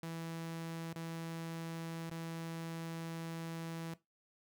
sawtooth tone with dropouts, 164.81 Hz, E3, in tune, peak -37 dBFS, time 0.03-3.94 s, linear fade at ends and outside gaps 2 ms, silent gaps 0.931-0.959 / 2.097-2.113 s, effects noise-tail reverb RT60 0.2 s tail -17 dB re dry

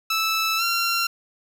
15% pulse tone with pitch glide, 1314 to 1371.4 Hz, E6 to F6, -6 to -32 cents, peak -14 dBFS, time 0.1-1.07 s, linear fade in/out 5 ms, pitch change +74 cents, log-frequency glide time 0.57-0.63 s, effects none

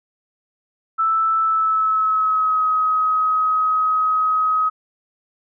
sine tone with pitch glide, 1318.5 to 1267 Hz, E6 to D#6, 0 to +31 cents, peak -15 dBFS, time 0.98-4.7 s, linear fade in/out 20 ms, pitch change -69 cents, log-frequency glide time 1.4-2.64 s, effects none

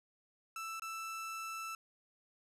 30% pulse tone with dropouts, 1324 Hz, E6, 7 cents sharp, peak -38 dBFS, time 0.56-1.75 s, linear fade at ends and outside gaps 2 ms, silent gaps 0.797-0.82 s, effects resampled to 32000 Hz

